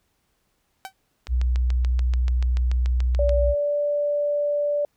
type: tone with exponential decay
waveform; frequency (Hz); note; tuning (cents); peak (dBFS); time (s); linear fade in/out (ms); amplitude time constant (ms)
sawtooth; 768; G5; -36; -25; 0.85-0.93; 0; 17
type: click train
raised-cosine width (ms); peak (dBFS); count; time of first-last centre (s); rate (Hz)
0.2; -18; 15; 1.27-3.293; 6.92
type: tone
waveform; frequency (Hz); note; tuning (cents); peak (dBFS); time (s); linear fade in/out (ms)
sine; 61.74; B1; 0; -18; 1.28-3.55; 50
type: tone with pitch glide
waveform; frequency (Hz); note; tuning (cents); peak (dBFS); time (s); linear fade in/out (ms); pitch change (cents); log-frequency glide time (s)
sine; 577 to 583.7; D5 to D5; -31 to -11; -20; 3.19-4.85; 2; +20; 3.34-3.78
effects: pink hiss -70 dBFS RMS until 4.96 s